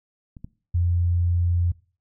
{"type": "clicks", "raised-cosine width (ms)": 5, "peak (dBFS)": [-29, -23], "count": 2, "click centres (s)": [0.368, 0.445]}
{"type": "tone", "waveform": "sine", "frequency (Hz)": 87, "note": "F2", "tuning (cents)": -6, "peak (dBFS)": -18, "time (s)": [0.74, 1.72], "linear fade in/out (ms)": 10}
{"effects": ["noise-tail reverb RT60 0.4 s tail -21 dB re dry"]}